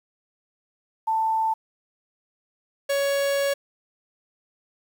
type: tone pair in turn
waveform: sine / 45% pulse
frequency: 887 / 558.8 Hz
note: A5 / C#5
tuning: +14 / +14 cents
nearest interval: minor sixth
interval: 800 cents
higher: first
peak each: -20 / -21 dBFS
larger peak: first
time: 1.07-1.54 / 2.89-3.54 s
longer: second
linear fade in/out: 10 ms
effects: 9-bit